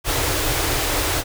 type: band-stop noise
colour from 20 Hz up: pink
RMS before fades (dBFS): -21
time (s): 0.04-1.24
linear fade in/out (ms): 50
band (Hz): 140 to 270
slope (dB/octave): 96
effects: none